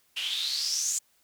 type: noise with band-pass filter sweep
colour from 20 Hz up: white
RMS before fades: -30 dBFS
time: 0.16-0.99 s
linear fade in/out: 10 ms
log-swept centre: 2800 to 7400 Hz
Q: 7.1
effects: white hiss -67 dBFS RMS until 1.23 s